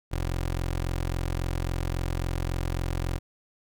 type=tone; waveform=20% pulse; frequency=43.65 Hz; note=F1; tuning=in tune; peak=-22 dBFS; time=0.11-3.19 s; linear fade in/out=20 ms; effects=none